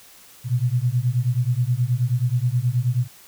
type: beating tone pair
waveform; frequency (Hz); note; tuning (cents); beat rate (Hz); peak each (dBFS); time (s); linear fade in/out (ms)
sine; 118.6 / 128; A#2 / C3; +30 / -38; 9.4; -21 / -21; 0.44-3.08; 50
effects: white hiss -48 dBFS RMS until 3.27 s